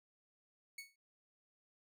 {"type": "tone with exponential decay", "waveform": "sawtooth", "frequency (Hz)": 2217, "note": "C#7", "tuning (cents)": 0, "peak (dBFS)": -40, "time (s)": [0.78, 0.96], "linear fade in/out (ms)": 5, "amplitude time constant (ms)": 39, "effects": []}